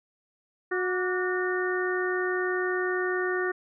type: harmonic tone with a mistuned harmonic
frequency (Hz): 365.2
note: F#4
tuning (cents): -23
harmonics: 1 / 2 / 3 / 4 / 5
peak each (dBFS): -27 / -38 / -36 / -33 / -32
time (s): 0.71-3.52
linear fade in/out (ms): 10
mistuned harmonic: 3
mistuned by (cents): +94
effects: none